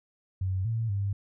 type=tone with pitch steps; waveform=sine; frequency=94 / 113.4 / 99.7 Hz; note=F#2 / A#2 / G2; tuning=+28 / -47 / +30 cents; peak=-26 dBFS; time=0.41-1.13 s; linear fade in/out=5 ms; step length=240 ms; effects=none